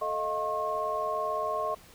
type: tone cluster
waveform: sine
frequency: 439.3 / 625 / 703 / 1080 Hz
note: A4 / D#5 / F5 / C#6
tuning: -3 / +8 / +11 / -45 cents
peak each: -37 / -32 / -37 / -31 dBFS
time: 0.01-1.75 s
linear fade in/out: 10 ms
effects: pink hiss -54 dBFS RMS until 1.94 s